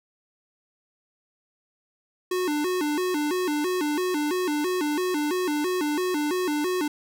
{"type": "tone with vibrato", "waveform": "square", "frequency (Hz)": 329.6, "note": "E4", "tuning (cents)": 0, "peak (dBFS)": -24, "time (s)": [2.31, 6.88], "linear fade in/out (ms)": 5, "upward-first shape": "square", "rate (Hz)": 3, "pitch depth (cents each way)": 180, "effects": []}